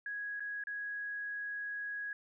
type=tone with dropouts; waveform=sine; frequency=1661.2 Hz; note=G#6; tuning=in tune; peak=-37 dBFS; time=0.06-2.13 s; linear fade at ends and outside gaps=2 ms; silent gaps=0.397-0.404 / 0.638-0.67 s; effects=none